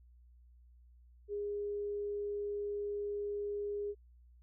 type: tone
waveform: sine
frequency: 410 Hz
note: G#4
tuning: 22 cents flat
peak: -35 dBFS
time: 1.28-3.95 s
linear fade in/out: 50 ms
effects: added 60 Hz sine -58 dBFS peak until 4.42 s